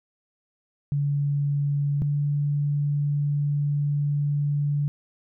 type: tone pair in turn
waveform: sine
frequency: 143.2 / 144.95 Hz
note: D3 / D3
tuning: -43 / -22 cents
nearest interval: unison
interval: 21 cents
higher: second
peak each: -21 dBFS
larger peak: neither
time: 0.92-2.02 / 2.02-4.88 s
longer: second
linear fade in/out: 0 ms
effects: none